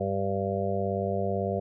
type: harmonic tone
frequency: 98 Hz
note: G2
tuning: in tune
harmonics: 1 / 2 / 4 / 5 / 6 / 7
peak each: -33 / -33 / -33 / -33 / -33 / -33 dBFS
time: 0-1.6 s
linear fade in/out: 10 ms
effects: none